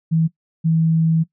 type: tone pair in turn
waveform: sine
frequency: 162.2 / 162.2 Hz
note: E3 / E3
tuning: -28 / -28 cents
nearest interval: unison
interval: 0 cents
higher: neither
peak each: -13 dBFS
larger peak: neither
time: 0.11-0.28 / 0.64-1.24 s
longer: second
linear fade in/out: 20 ms
effects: noise-tail reverb RT60 0.1 s tail -20 dB re dry